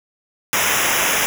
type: noise with comb filter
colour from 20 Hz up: pink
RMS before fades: -18 dBFS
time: 0.53-1.26 s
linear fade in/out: 0 ms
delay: 0.23 ms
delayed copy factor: -0.95
effects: none